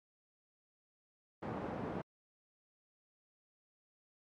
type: band-pass noise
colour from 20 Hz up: pink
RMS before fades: -41 dBFS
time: 1.42-2.02 s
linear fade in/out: 10 ms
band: 130 to 910 Hz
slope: 12 dB/octave
effects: MP3 64 kbps